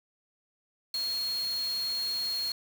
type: tone in noise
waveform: sine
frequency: 4275 Hz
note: C8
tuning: 36 cents sharp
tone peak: -29 dBFS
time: 0.94-2.52 s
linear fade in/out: 2 ms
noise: white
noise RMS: -43 dBFS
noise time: 0.94-2.52 s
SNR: +11 dB
effects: none